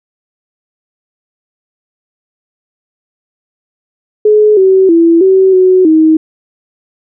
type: tone with pitch steps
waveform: sine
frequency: 424.2 / 380.2 / 333.8 / 380.5 / 371 / 316.1 Hz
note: G#4 / F#4 / E4 / F#4 / F#4 / D#4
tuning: +37 / +47 / +22 / +48 / +5 / +27 cents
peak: -3 dBFS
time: 4.25-6.17 s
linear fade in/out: 5 ms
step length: 320 ms
effects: none